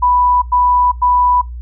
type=tone bursts; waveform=sine; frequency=987.8 Hz; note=B5; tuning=in tune; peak=-9 dBFS; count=3; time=0.02-1.416 s; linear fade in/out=10 ms; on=400 ms; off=98 ms; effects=noise-tail reverb RT60 0.2 s tail -21 dB re dry + added 60 Hz sine -24 dBFS peak until 1.61 s